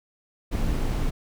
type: noise with amplitude modulation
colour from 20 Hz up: brown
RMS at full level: -23 dBFS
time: 0.51-1.11 s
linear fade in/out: 20 ms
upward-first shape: sine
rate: 248 Hz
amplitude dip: 35%
effects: none